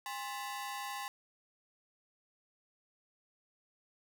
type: ring-modulated tone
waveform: sawtooth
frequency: 932.3 Hz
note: A#5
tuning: in tune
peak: -32 dBFS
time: 0.06-1.08 s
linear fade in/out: 0 ms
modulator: 122 Hz
effects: none